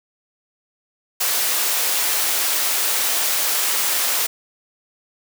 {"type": "high-pass noise", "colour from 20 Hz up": "white", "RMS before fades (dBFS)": -20, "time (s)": [1.2, 4.27], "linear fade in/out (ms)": 10, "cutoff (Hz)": 470, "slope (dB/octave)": 12, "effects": []}